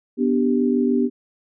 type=chord; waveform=sine; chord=G major; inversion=first; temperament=equal; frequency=246.9 / 293.7 / 392 Hz; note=B3 / D4 / G4; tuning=0 / 0 / 0 cents; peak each=-18 / -23 / -22 dBFS; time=0.17-1.1 s; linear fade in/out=50 ms; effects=none